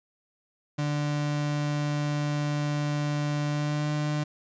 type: tone with pitch glide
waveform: 35% pulse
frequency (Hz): 147.2 to 149.51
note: D3 to D3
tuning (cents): +4 to +31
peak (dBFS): -24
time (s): 0.78-4.24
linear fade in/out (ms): 10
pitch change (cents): +27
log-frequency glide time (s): 3.48-3.9
effects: resampled to 16000 Hz